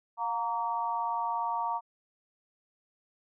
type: tone with amplitude modulation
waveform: sine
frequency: 928 Hz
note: A#5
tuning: 8 cents flat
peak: -24 dBFS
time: 0.17-1.81 s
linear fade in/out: 50 ms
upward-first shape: sine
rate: 217 Hz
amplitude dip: 100%
effects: none